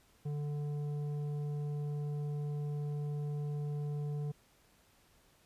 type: tone with tanh clipping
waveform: triangle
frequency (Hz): 146.83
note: D3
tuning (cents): 0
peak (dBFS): -36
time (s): 0.25-4.32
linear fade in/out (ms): 10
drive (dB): 13
effects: pink hiss -67 dBFS RMS until 5.45 s + resampled to 32000 Hz